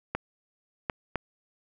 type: clicks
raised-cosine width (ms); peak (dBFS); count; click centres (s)
0.5; -13; 3; 0.15 / 0.898 / 1.157
effects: none